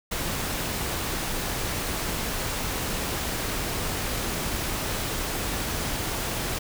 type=noise; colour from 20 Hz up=pink; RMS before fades=-29 dBFS; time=0.11-6.59 s; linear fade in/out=10 ms; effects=none